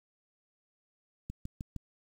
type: click train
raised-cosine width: 5 ms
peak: -26 dBFS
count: 4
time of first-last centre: 1.3-1.763 s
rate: 6.48 Hz
effects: 9-bit